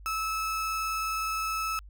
35% pulse tone with vibrato, 1303 Hz, E6, 20 cents flat, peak -27 dBFS, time 0.06-1.79 s, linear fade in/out 0 ms, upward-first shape triangle, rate 19 Hz, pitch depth 9 cents each way, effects added 50 Hz sine -45 dBFS peak until 1.89 s

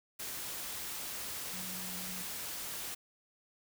sine tone in noise, 183.6 Hz, F#3, 13 cents flat, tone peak -47 dBFS, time 1.53-2.23 s, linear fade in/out 10 ms, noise white, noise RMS -41 dBFS, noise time 0.19-2.95 s, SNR -9 dB, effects none

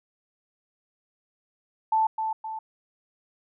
sine tone with echo, 880 Hz, A5, in tune, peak -19 dBFS, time 1.92-2.07 s, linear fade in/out 5 ms, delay 260 ms, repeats 2, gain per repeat -6 dB, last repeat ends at 2.59 s, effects none

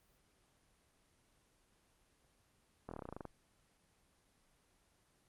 slowing click train, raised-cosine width 1 ms, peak -30 dBFS, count 12, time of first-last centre 2.89-3.253 s, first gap 23 ms, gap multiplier 1.07, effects pink hiss -73 dBFS RMS until 5.28 s + Opus 24 kbps

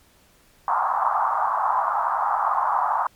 white band-pass noise, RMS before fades -22 dBFS, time 0.68-3.07 s, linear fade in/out 2 ms, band 760 to 1200 Hz, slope 48 dB/octave, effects pink hiss -57 dBFS RMS until 3.15 s + MP3 96 kbps

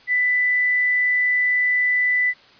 sine tone, 1989 Hz, B6, 12 cents sharp, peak -16 dBFS, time 0.07-2.34 s, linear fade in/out 50 ms, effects white hiss -50 dBFS RMS until 2.59 s + resampled to 11025 Hz

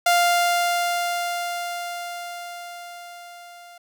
sawtooth tone with level ramp, 698.5 Hz, F5, in tune, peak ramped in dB -11 to -39 dBFS, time 0.06-3.78 s, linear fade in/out 5 ms, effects none

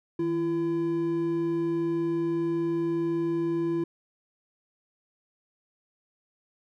triangle tone pair together, 159.1 / 337.4 Hz, D#3 / E4, +39 / +40 cents, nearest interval octave + minor second, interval 1301 cents, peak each -33 / -23 dBFS, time 0.19-3.84 s, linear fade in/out 5 ms, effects none

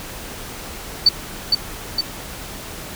sine tone with echo, 4542 Hz, C#8, 41 cents sharp, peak -7 dBFS, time 1.06-1.09 s, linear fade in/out 5 ms, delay 460 ms, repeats 2, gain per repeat -4 dB, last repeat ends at 2.01 s, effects pink hiss -33 dBFS RMS until 2.95 s

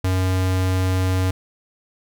square tone, 93 Hz, F#2, 9 cents sharp, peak -18 dBFS, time 0.04-1.31 s, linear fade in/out 5 ms, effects none

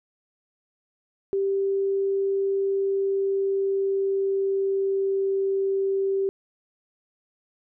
sine tone with pitch glide, 392 to 389.5 Hz, G4 to G4, 0 to -11 cents, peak -21 dBFS, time 1.33-6.29 s, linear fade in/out 0 ms, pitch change -11 cents, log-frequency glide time 2.58-5.34 s, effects none

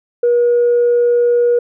sine tone, 480 Hz, B4, 49 cents flat, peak -8 dBFS, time 0.23-1.59 s, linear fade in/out 5 ms, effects tanh soft clip ceiling -6 dBFS

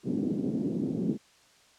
pink band-pass noise, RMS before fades -30 dBFS, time 0.03-1.18 s, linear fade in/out 50 ms, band 180 to 330 Hz, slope 24 dB/octave, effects white hiss -60 dBFS RMS until 1.78 s + low-pass 7000 Hz 12 dB/octave

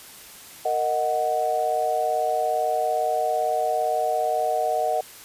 sine chord, D# minor, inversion second, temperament equal with one note detuned, 462.7 / 622.3 / 740 Hz, A#4 / D#5 / F#5, -13 / 0 / 0 cents, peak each -29 / -25 / -23 dBFS, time 0.65-5.01 s, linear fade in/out 5 ms, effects white hiss -44 dBFS RMS until 5.24 s + resampled to 32000 Hz

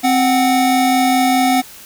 square tone pair together, 261.6 / 740 Hz, C4 / F#5, 0 / 0 cents, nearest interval octave + tritone, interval 1800 cents, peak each -15 dBFS, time 0.03-1.62 s, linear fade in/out 20 ms, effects white hiss -38 dBFS RMS until 1.85 s

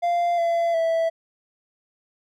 triangle tone with pitch steps, 694 / 678 / 658 Hz, F5 / E5 / E5, -11 / +49 / -3 cents, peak -17 dBFS, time 0.02-1.1 s, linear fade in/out 20 ms, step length 360 ms, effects none

